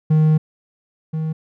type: tone pair in turn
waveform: triangle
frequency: 155.56 / 158.01 Hz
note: D#3 / D#3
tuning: 0 / +27 cents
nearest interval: unison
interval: 27 cents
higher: second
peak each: -9 / -18 dBFS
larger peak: first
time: 0.1-0.38 / 1.13-1.33 s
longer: first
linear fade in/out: 10 ms
effects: none